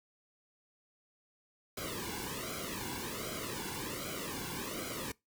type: noise with flanger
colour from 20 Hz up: pink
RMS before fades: -40 dBFS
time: 1.77-5.12 s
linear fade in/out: 5 ms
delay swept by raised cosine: 1.1 to 1.62 ms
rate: 1.3 Hz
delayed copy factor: -1
effects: noise-tail reverb RT60 0.2 s tail -23 dB re dry